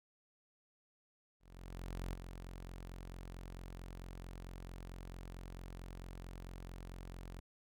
sawtooth tone with ADSR envelope, 44.49 Hz, F1, 33 cents sharp, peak -35 dBFS, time 1.4-7.4 s, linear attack 740 ms, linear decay 10 ms, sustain -8 dB, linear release 6 ms, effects none

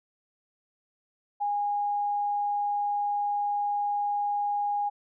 sine tone, 820 Hz, G#5, 22 cents flat, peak -25 dBFS, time 1.4-4.9 s, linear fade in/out 20 ms, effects none

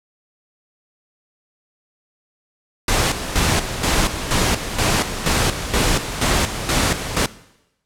pink noise with tremolo, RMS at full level -17 dBFS, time 2.88-7.26 s, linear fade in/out 2 ms, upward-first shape square, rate 2.1 Hz, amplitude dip 65%, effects noise-tail reverb RT60 0.9 s tail -19 dB re dry + low-pass 10000 Hz 12 dB/octave

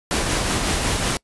pink noise with tremolo, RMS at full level -20 dBFS, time 0.11-1.17 s, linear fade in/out 0 ms, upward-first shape triangle, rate 5.4 Hz, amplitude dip 35%, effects noise-tail reverb RT60 0.1 s tail -24 dB re dry + resampled to 24000 Hz

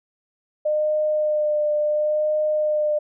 sine tone with vibrato, 605 Hz, D#5, 49 cents flat, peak -18 dBFS, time 0.65-2.99 s, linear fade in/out 10 ms, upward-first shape sine, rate 0.71 Hz, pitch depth 18 cents each way, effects none

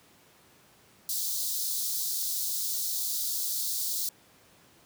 white high-pass noise, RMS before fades -31 dBFS, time 1.09-4.09 s, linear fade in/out 2 ms, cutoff 3800 Hz, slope 48 dB/octave, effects pink hiss -59 dBFS RMS until 4.85 s + high-pass 100 Hz 12 dB/octave

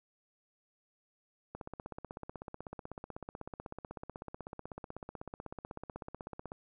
click train, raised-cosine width 1 ms, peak -28 dBFS, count 81, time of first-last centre 1.55-6.519 s, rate 16.1 Hz, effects none

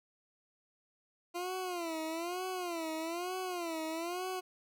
20% pulse tone with vibrato, 343.9 Hz, F4, 27 cents flat, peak -31 dBFS, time 1.34-4.41 s, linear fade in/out 20 ms, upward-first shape sine, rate 1.1 Hz, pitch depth 140 cents each way, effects none

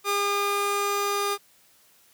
sawtooth tone pair together, 404.4 / 1213 Hz, G#4 / D#6, -46 / -44 cents, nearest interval octave + perfect fifth, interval 1902 cents, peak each -23 dBFS, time 0.04-1.38 s, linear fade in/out 50 ms, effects white hiss -59 dBFS RMS until 2.13 s + high-pass 60 Hz 12 dB/octave

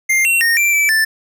square tone with pitch steps, 2107 / 2728 / 1846 / 2352 / 2315 / 1765 Hz, C7 / F7 / A#6 / D7 / D7 / A6, +12 / -41 / -17 / +2 / -25 / +5 cents, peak -12 dBFS, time 0.09-1.05 s, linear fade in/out 10 ms, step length 160 ms, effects none

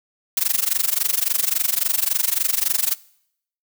blue noise with amplitude modulation, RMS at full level -17 dBFS, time 0.37-2.95 s, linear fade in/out 2 ms, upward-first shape sine, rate 23.6 Hz, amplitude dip 95%, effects noise-tail reverb RT60 0.7 s tail -22 dB re dry

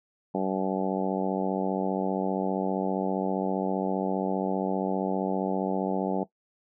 harmonic tone, 95.1 Hz, F#2, 48 cents sharp, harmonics 2 / 3 / 4 / 5 / 6 / 7 / 8 / 9, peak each -30 / -32 / -33 / -34 / -35 / -35 / -36 / -37 dBFS, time 0.34-6.24 s, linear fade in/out 10 ms, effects noise-tail reverb RT60 0.1 s tail -17 dB re dry

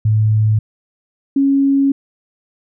sine tone pair in turn, 108.2 / 275.7 Hz, A2 / C#4, -29 / -9 cents, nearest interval octave + major third, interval 1620 cents, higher second, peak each -10 dBFS, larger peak neither, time 0.05-0.59 / 1.36-1.92 s, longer second, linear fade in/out 5 ms, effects none

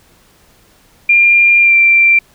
sine tone with pitch glide, 2396 to 2358 Hz, D7 to D7, +34 to +6 cents, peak -5 dBFS, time 1.09-2.19 s, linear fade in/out 5 ms, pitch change -28 cents, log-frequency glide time 1.61-1.74 s, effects pink hiss -49 dBFS RMS until 2.34 s

